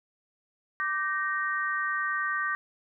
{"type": "chord", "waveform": "sine", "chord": "G minor", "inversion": "second", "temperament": "equal with one note detuned", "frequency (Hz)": [1174.7, 1545.5, 1864.7], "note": ["D6", "G6", "Bb6"], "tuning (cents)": [0, -25, 0], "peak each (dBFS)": -31, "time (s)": [0.8, 2.55], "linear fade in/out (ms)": 0, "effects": []}